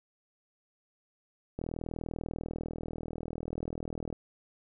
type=click train; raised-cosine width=2 ms; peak=-23 dBFS; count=103; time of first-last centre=1.59-4.127 s; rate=40.2 Hz; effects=none